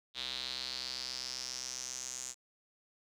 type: tone with band-pass filter sweep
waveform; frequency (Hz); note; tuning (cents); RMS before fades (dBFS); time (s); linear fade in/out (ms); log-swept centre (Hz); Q
square; 63.8; C2; -43; -41; 0.14-2.35; 50; 3700 to 7000; 5.4
effects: none